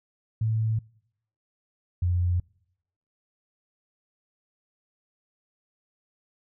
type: tone pair in turn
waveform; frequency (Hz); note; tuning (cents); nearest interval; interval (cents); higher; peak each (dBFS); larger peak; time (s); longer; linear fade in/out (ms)
sine; 110.7 / 88.5; A2 / F2; +11 / +23; major third; 388; first; -22 / -21; second; 0.41-0.79 / 2.02-2.4; neither; 5
effects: noise-tail reverb RT60 0.8 s tail -26 dB re dry